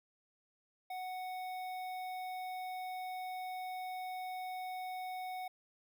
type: tone with notch filter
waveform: square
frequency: 740 Hz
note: F#5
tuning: in tune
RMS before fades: -42 dBFS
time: 0.9-5.48 s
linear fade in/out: 5 ms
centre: 7100 Hz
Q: 0.6
effects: none